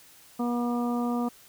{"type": "harmonic tone", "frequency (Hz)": 240.5, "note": "B3", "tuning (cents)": -46, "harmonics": [1, 2, 3, 4, 5], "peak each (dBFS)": [-26, -35, -35, -39, -38], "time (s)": [0.39, 1.29], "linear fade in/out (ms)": 10, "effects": ["white hiss -54 dBFS RMS until 1.48 s"]}